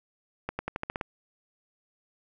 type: accelerating click train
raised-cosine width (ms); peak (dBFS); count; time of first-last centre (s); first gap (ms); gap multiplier
0.5; -16; 8; 0.49-1.012; 100; 0.9
effects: none